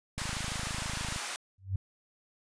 click train, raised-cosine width 5 ms, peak -26 dBFS, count 27, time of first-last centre 0.18-1.161 s, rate 26.5 Hz
pink high-pass noise, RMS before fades -37 dBFS, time 0.18-1.36 s, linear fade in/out 0 ms, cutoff 890 Hz, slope 12 dB/octave
sine tone with exponential growth, 95.8 Hz, G2, 39 cents flat, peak -24 dBFS, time 1.58-1.76 s, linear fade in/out 5 ms, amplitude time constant 39 ms
effects resampled to 22050 Hz

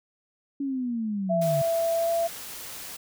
sine linear sweep, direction down, 282.7 to 140 Hz, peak -26 dBFS, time 0.6-1.62 s, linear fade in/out 5 ms
sine tone with pitch glide, 666 to 672.2 Hz, E5 to E5, +18 to +34 cents, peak -22 dBFS, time 1.29-2.28 s, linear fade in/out 20 ms, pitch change +16 cents, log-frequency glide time 1.94-2.12 s
white noise, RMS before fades -39 dBFS, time 1.41-2.97 s, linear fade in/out 10 ms
effects none

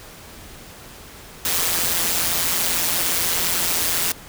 white noise with amplitude modulation, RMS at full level -18 dBFS, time 1.45-4.12 s, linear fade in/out 2 ms, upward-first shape sine, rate 172 Hz, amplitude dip 70%, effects pink hiss -41 dBFS RMS until 4.28 s

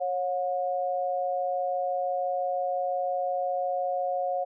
sine tone pair together, 547.8 / 722 Hz, C#5 / F#5, -21 / -43 cents, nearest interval perfect fourth, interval 478 cents, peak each -29 / -28 dBFS, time 0-4.45 s, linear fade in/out 20 ms, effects none

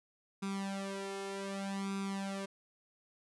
sawtooth tone with flanger, 196 Hz, G3, in tune, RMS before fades -39 dBFS, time 0.42-2.46 s, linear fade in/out 10 ms, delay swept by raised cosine 0.81 to 2.31 ms, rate 0.65 Hz, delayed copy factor +0.9, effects resampled to 24000 Hz

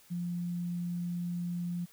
sine tone, 174.61 Hz, F3, in tune, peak -32 dBFS, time 0.1-1.86 s, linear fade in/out 20 ms, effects white hiss -60 dBFS RMS until 1.92 s

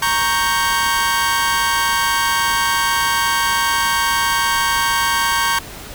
sawtooth chord, G diminished, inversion first, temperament equal, 932.3 / 1108.7 / 1568 Hz, Bb5 / Db6 / G6, 0 / 0 / 0 cents, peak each -16 dBFS, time 0.02-5.59 s, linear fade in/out 5 ms, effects added 50 Hz sine -41 dBFS peak until 5.94 s + pink hiss -34 dBFS RMS until 5.94 s

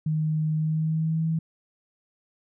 sine tone with pitch glide, 155.56 to 161.6 Hz, D#3 to E3, 0 to -34 cents, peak -22 dBFS, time 0.06-1.39 s, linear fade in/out 5 ms, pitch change +66 cents, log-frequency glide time 0.55-1.27 s, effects none

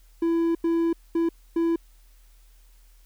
triangle tone bursts at uneven times, 333.5 Hz, E4, 20 cents sharp, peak -18 dBFS, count 4, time 0.22-0.55 / 0.64-0.93 / 1.15-1.29 / 1.56-1.76 s, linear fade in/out 5 ms, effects added 40 Hz sine -51 dBFS peak until 3.05 s + white hiss -63 dBFS RMS until 3.05 s

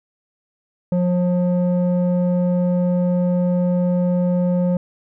square tone with low-pass filter, 178.4 Hz, F3, 37 cents sharp, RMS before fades -18 dBFS, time 0.92-4.77 s, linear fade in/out 2 ms, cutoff 500 Hz, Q 1.7, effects none

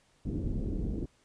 pink low-pass noise, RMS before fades -33 dBFS, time 0.25-1.06 s, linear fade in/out 5 ms, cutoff 360 Hz, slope 24 dB/octave, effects pink hiss -67 dBFS RMS until 1.24 s + resampled to 22050 Hz

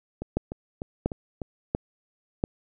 two click trains, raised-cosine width 2 ms, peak -19 / -10 dBFS, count 5 / 4, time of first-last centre 0.22-1.418 / 0.37-2.439 s, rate 3.34 / 1.45 Hz, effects none

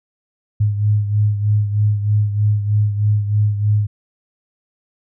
sine beating tone pair, 104.1 / 107.3 Hz, G#2 / A2, +5 / -43 cents, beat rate 3.2 Hz, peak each -14 / -21 dBFS, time 0.6-3.87 s, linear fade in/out 10 ms, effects none

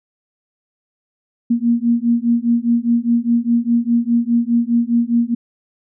sine beating tone pair, 233.1 / 238 Hz, A#3 / A#3, 0 / +36 cents, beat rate 4.9 Hz, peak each -16 dBFS, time 1.5-5.35 s, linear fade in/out 10 ms, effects none

